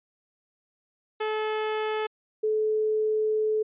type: tone pair in turn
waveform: sawtooth / sine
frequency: 431.8 / 431.8 Hz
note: A4 / A4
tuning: -33 / -33 cents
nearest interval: unison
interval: 0 cents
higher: neither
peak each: -22 dBFS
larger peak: neither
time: 1.2-2.07 / 2.43-3.63 s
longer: second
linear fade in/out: 10 ms
effects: resampled to 8000 Hz